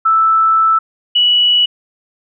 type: tone pair in turn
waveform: sine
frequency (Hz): 1318.5 / 2941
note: E6 / F#7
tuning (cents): 0 / -11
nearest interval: octave + major second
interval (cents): 1389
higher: second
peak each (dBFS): -8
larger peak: neither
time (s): 0.05-0.79 / 1.15-1.66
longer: first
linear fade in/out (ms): 10
effects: none